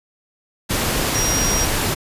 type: tone in noise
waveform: sine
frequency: 5700 Hz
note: F8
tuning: 34 cents sharp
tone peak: -20 dBFS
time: 1.14-1.66 s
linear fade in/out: 20 ms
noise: pink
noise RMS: -20 dBFS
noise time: 0.69-1.95 s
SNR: -3 dB
effects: resampled to 32000 Hz